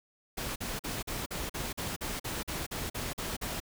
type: noise bursts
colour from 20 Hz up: pink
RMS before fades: -36 dBFS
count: 14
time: 0.37-3.602 s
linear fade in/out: 10 ms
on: 190 ms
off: 44 ms
effects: none